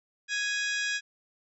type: harmonic tone with a mistuned harmonic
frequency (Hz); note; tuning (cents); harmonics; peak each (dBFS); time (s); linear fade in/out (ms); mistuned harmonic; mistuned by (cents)
830.6; G#5; 0; 2 / 3 / 4 / 5 / 6 / 7 / 8 / 9; -30 / -35 / -37 / -41 / -40 / -41 / -45 / -43; 0.28-1.01; 50; 5; -110
effects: none